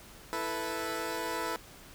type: chord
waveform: 15% pulse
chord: E suspended fourth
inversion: none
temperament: equal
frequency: 329.6 / 440 / 493.9 Hz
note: E4 / A4 / B4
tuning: 0 / 0 / 0 cents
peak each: -31 dBFS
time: 0.33-1.56 s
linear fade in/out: 0 ms
effects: pink hiss -52 dBFS RMS until 1.94 s